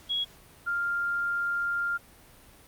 sine tone pair in turn, 3324 / 1397.6 Hz, G#7 / F6, +1 / +1 cents, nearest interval octave + minor third, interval 1500 cents, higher first, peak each -26 dBFS, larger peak neither, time 0.09-0.25 / 0.66-1.98 s, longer second, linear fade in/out 20 ms, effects pink hiss -54 dBFS RMS until 2.67 s + Opus 48 kbps

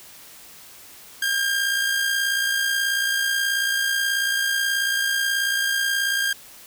sawtooth tone with amplitude modulation, 1606 Hz, G6, 41 cents sharp, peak -15 dBFS, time 1.22-6.33 s, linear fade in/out 5 ms, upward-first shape sine, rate 58.4 Hz, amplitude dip 40%, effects white hiss -45 dBFS RMS until 6.66 s

